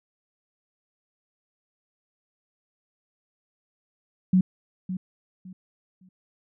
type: tone with echo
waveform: sine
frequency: 185.1 Hz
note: F#3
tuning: 1 cent sharp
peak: -15 dBFS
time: 4.33-4.41 s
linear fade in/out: 5 ms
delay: 560 ms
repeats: 3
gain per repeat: -12 dB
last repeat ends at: 6.09 s
effects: none